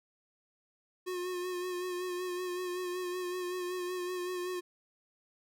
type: tone with vibrato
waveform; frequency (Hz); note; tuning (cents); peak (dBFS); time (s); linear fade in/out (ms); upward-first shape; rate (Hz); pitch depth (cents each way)
square; 360.9; F#4; -43; -35; 1.06-4.61; 20; sine; 5.3; 32
effects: none